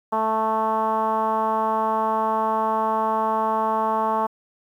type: tone with low-pass filter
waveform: 10% pulse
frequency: 220 Hz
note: A3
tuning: in tune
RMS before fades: -22 dBFS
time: 0.12-4.27 s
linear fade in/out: 10 ms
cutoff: 990 Hz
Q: 4.6
effects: 9-bit

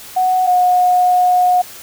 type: tone pair in turn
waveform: sine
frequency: 740 / 724.4 Hz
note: F#5 / F#5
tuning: 0 / -37 cents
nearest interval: unison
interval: 37 cents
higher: first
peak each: -11 / -9 dBFS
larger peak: second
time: 0.16-0.47 / 0.47-1.62 s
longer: second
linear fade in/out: 10 ms
effects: white hiss -35 dBFS RMS until 1.82 s

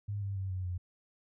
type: tone with pitch steps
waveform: sine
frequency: 102.3 / 98.99 / 95.78 / 92.68 / 89.68 Hz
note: G#2 / G2 / G2 / F#2 / F2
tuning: -26 / +17 / -40 / +3 / +46 cents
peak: -33 dBFS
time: 0.08-0.78 s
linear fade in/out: 10 ms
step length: 140 ms
effects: none

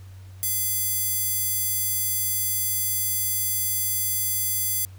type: tone with high-pass filter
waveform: square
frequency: 680 Hz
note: F5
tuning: 46 cents flat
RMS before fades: -25 dBFS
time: 0.43-4.85 s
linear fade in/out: 0 ms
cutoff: 9900 Hz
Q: 0.84
effects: added 94 Hz sine -40 dBFS peak until 4.98 s + pink hiss -56 dBFS RMS until 4.98 s

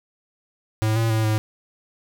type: tone with pitch steps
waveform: square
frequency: 109.2 / 113.7 / 110.5 / 108.4 Hz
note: A2 / A#2 / A2 / A2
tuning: -13 / -43 / +8 / -25 cents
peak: -19 dBFS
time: 0.82-1.38 s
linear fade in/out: 0 ms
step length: 140 ms
effects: none

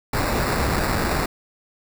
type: noise with sample-and-hold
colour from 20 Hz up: pink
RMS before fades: -22 dBFS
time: 0.13-1.26 s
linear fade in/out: 5 ms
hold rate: 3150 Hz
effects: none

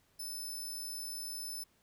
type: tone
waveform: 15% pulse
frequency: 5274 Hz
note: E8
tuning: in tune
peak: -34 dBFS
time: 0.19-1.64 s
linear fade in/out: 10 ms
effects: pink hiss -71 dBFS RMS until 1.82 s

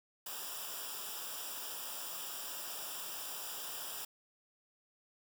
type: noise with comb filter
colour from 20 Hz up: white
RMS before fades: -43 dBFS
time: 0.26-4.05 s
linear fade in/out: 5 ms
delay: 0.47 ms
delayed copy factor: -0.8
effects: none

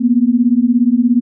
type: beating tone pair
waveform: sine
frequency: 233.1 / 250.1 Hz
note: A#3 / B3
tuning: 0 / +22 cents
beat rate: 17 Hz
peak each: -12 dBFS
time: 0-1.21 s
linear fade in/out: 20 ms
effects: none

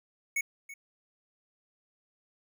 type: tone with echo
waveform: square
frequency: 2217 Hz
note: C#7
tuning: in tune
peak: -28 dBFS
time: 0.36-0.41 s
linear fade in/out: 5 ms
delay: 330 ms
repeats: 1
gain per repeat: -15 dB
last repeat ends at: 0.74 s
effects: none

